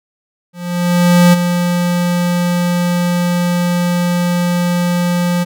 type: tone with ADSR envelope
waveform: square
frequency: 175.7 Hz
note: F3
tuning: 11 cents sharp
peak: -5 dBFS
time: 0.53-5.45 s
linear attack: 800 ms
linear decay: 20 ms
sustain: -8 dB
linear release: 25 ms
effects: none